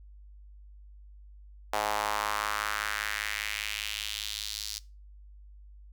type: tone with high-pass filter sweep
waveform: sawtooth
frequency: 105.1 Hz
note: G#2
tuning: 21 cents sharp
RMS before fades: -33 dBFS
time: 1.73-4.79 s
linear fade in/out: 5 ms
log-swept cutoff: 740 to 4800 Hz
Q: 2.3
effects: noise-tail reverb RT60 0.3 s tail -21 dB re dry + added 50 Hz sine -48 dBFS peak until 5.92 s